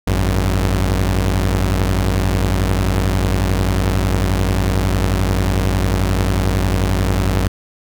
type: tone pair together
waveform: sawtooth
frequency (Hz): 52.38 / 93.6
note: G#1 / F#2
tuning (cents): +16 / +20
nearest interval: minor seventh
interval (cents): 1004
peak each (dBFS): -13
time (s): 0.07-7.48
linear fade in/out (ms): 5
effects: none